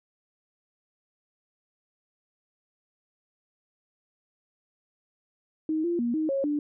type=tone with pitch steps; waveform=sine; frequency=313.7 / 344.3 / 237.7 / 312.9 / 547 / 294.4 Hz; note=D#4 / F4 / A#3 / D#4 / C#5 / D4; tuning=+14 / -25 / +34 / +10 / -23 / +4 cents; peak=-24 dBFS; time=5.69-6.59 s; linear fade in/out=2 ms; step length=150 ms; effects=none